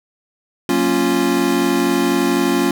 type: chord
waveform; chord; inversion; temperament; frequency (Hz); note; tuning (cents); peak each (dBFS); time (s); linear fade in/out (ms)
square; Gb major seventh; none; equal; 185 / 233.1 / 277.2 / 349.2; Gb3 / Bb3 / Db4 / F4; 0 / 0 / 0 / 0; -25 / -22 / -19 / -19; 0.69-2.71; 2
effects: none